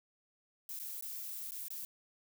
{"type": "noise with dropouts", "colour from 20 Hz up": "violet", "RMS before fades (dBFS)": -43, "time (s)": [0.69, 1.85], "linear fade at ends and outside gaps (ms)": 1, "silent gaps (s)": [[0.791, 0.798], [1.01, 1.024], [1.509, 1.519], [1.683, 1.704]], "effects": []}